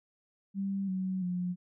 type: tone with pitch steps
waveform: sine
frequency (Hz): 196 / 187.37 / 179.11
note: G3 / F#3 / F3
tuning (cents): 0 / +22 / +44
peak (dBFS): -30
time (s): 0.54-1.56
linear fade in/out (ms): 50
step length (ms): 340
effects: none